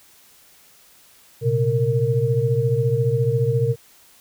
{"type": "tone cluster", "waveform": "sine", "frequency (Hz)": [117.9, 132.3, 461.9], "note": ["A#2", "C3", "A#4"], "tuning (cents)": [20, 20, -16], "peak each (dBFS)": -21, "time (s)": [1.41, 3.76], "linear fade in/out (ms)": 50, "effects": ["white hiss -52 dBFS RMS until 4.2 s"]}